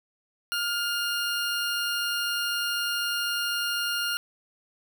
20% pulse tone, 1412 Hz, F6, 19 cents sharp, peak -21 dBFS, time 0.52-4.17 s, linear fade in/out 0 ms, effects 9-bit

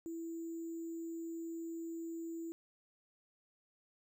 sine tone with sample-and-hold, 331 Hz, E4, 7 cents sharp, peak -40 dBFS, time 0.06-2.52 s, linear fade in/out 0 ms, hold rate 7350 Hz, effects none

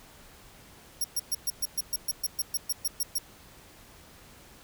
10% pulse tone bursts, 5588 Hz, F8, in tune, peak -20 dBFS, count 15, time 1.01-3.185 s, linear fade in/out 5 ms, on 33 ms, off 120 ms, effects pink hiss -53 dBFS RMS until 4.63 s

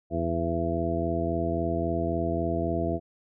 harmonic tone, 83.7 Hz, E2, 27 cents sharp, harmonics 1 / 2 / 3 / 4 / 5 / 6 / 8, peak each -32 / -33 / -34 / -31 / -36 / -37 / -30 dBFS, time 0.1-3 s, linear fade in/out 50 ms, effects none

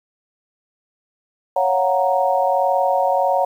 sine chord, Gb major seventh, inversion second, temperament equal, 554.4 / 698.5 / 740 / 932.3 Hz, Db5 / F5 / Gb5 / Bb5, 0 / 0 / 0 / 0 cents, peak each -19 / -24 / -19 / -21 dBFS, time 1.56-3.45 s, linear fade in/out 5 ms, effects 8-bit

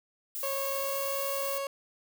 violet noise, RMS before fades -36 dBFS, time 0.35-1.58 s, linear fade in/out 0 ms
30% pulse tone with pitch glide, 548 to 552.4 Hz, C#5 to C#5, -20 to -6 cents, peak -29 dBFS, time 0.43-1.67 s, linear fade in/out 2 ms, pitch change +14 cents, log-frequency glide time 0.64-1.12 s
effects none

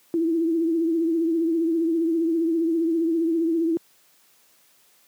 sine tone with vibrato, 329.6 Hz, E4, in tune, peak -19 dBFS, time 0.14-3.77 s, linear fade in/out 0 ms, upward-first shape triangle, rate 15 Hz, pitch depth 70 cents each way, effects white hiss -59 dBFS RMS until 5.07 s + high-pass 150 Hz 12 dB/octave

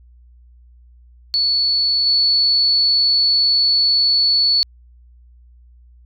sine tone with level steps, 4431 Hz, C#8, 2 cents flat, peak -14 / -12 dBFS, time 1.34-4.63 s, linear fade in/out 0 ms, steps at 2.06 s, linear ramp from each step 10 ms, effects added 60 Hz sine -44 dBFS peak until 6.05 s

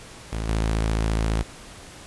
sawtooth tone with level steps, 54.6 Hz, A1, 13 cents flat, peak -22 / -17 dBFS, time 0.32-1.43 s, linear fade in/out 10 ms, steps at 0.49 s, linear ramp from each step 2 ms, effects pink hiss -43 dBFS RMS until 2.06 s + resampled to 24000 Hz

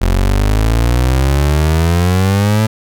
30% pulse exponential sweep, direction up, 43.65 to 110.7 Hz, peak -7 dBFS, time 0.01-2.67 s, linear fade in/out 10 ms, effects none

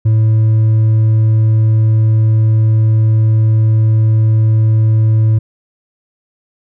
sine tone with hard clipping, 110 Hz, A2, in tune, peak -8 dBFS, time 0.05-5.39 s, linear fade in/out 10 ms, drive 2 dB, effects none

